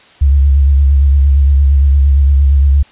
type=tone with vibrato; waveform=sine; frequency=69.5 Hz; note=C#2; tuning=5 cents sharp; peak=-5 dBFS; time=0.21-2.83 s; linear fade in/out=10 ms; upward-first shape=sine; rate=8.7 Hz; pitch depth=56 cents each way; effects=white hiss -43 dBFS RMS until 2.91 s + resampled to 8000 Hz